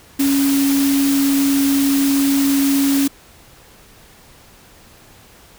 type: tone in noise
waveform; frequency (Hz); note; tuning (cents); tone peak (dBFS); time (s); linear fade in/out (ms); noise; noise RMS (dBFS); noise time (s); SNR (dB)
sine; 277.2; C#4; 0; -13; 0.19-3.08; 10; white; -24; 0.19-3.08; +8
effects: pink hiss -46 dBFS RMS until 5.58 s